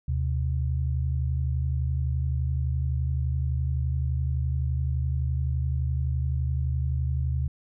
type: tone pair together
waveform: sine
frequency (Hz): 75.9 / 127.65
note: D#2 / C3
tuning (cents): -42 / -42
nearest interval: major sixth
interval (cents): 900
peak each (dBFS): -25 / -28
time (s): 0.08-7.48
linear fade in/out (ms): 5
effects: none